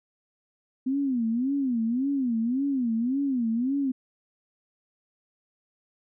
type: tone with vibrato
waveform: sine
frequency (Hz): 251.6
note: B3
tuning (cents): +32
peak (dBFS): -23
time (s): 0.86-3.92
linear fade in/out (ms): 10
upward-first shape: sine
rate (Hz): 1.8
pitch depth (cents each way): 200
effects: none